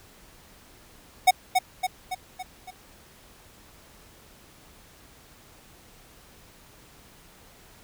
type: tone with echo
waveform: square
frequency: 741 Hz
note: F#5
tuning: 2 cents sharp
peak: -13 dBFS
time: 1.27-1.31 s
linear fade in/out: 10 ms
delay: 280 ms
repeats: 5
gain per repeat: -5 dB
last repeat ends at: 2.71 s
effects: pink hiss -53 dBFS RMS until 7.83 s